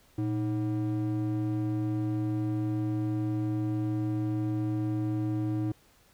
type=ring-modulated tone; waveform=triangle; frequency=214.6 Hz; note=A3; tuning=43 cents flat; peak=-22 dBFS; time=0.18-5.72 s; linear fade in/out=5 ms; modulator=98.8 Hz; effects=pink hiss -62 dBFS RMS until 6.13 s